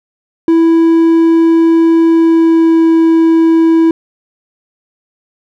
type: tone with pitch glide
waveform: triangle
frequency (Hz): 329.6 to 327.3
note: E4 to E4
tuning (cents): 0 to -12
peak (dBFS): -3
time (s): 0.48-3.91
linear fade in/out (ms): 2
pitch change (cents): -12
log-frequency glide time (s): 2.08-2.87
effects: none